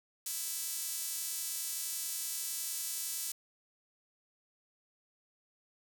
sawtooth tone with high-pass filter, 330.8 Hz, E4, 6 cents sharp, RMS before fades -38 dBFS, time 0.26-3.32 s, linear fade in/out 5 ms, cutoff 7700 Hz, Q 0.88, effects none

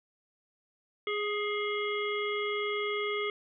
harmonic tone with a mistuned harmonic, 415.3 Hz, G#4, in tune, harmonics 1 / 3 / 5 / 7 / 8, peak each -32 / -37 / -35 / -44 / -40 dBFS, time 1.07-3.3 s, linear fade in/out 2 ms, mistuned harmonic 5, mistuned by +33 cents, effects none

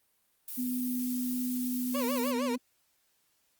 violet noise, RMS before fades -39 dBFS, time 0.48-2.31 s, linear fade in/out 0 ms
sine tone, 249.5 Hz, B3, 18 cents sharp, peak -30 dBFS, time 0.57-2.58 s, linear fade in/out 20 ms
30% pulse tone with vibrato, 515 Hz, C5, 28 cents flat, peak -29 dBFS, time 1.94-2.56 s, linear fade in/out 10 ms, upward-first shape sine, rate 6.5 Hz, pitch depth 200 cents each way
effects white hiss -72 dBFS RMS until 3.59 s + Opus 32 kbps

